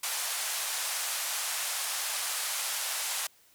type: band-pass noise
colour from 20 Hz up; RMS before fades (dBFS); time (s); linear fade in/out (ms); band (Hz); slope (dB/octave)
white; -33; 0.03-3.27; 5; 650 to 12000; 24
effects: white hiss -62 dBFS RMS until 3.54 s